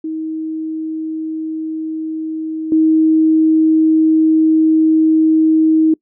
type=tone with level steps; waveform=sine; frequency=316.8 Hz; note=D#4; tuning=31 cents sharp; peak=-19 / -8 dBFS; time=0.04-5.94 s; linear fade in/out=5 ms; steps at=2.72 s; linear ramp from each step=2 ms; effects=noise-tail reverb RT60 0.1 s tail -24 dB re dry